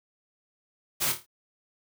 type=noise with echo; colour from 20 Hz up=white; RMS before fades=-27 dBFS; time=1-1.13 s; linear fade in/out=20 ms; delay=27 ms; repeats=5; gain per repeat=-7 dB; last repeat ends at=1.265 s; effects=none